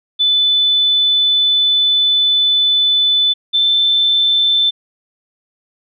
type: tone pair in turn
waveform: sine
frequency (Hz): 3500 / 3537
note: A7 / A7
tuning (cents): -10 / +8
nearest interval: unison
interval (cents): 18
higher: second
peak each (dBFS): -10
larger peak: neither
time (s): 0.19-3.34 / 3.53-4.71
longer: first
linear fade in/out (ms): 20
effects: none